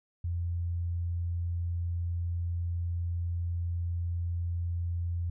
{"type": "tone", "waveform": "sine", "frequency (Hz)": 86.1, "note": "F2", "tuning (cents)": -24, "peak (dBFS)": -29, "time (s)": [0.24, 5.3], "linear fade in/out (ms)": 5, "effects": []}